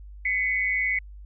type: tone pair together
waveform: sine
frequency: 2020 / 2217 Hz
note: B6 / C#7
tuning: +39 / 0 cents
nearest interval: major second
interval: 161 cents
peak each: -25 dBFS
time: 0.25-0.99 s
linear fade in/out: 5 ms
effects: added 50 Hz sine -40 dBFS peak until 1.25 s